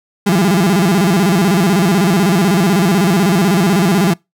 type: tone with vibrato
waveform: 35% pulse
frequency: 185 Hz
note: F#3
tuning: in tune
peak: -8 dBFS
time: 0.26-4.14 s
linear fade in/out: 10 ms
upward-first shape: square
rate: 16 Hz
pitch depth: 160 cents each way
effects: noise-tail reverb RT60 0.2 s tail -25 dB re dry